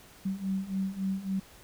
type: beating tone pair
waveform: sine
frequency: 190 / 193.6 Hz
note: F#3 / G3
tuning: +46 / -21 cents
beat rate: 3.6 Hz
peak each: -34 / -31 dBFS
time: 0.25-1.4 s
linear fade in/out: 10 ms
effects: pink hiss -54 dBFS RMS until 1.63 s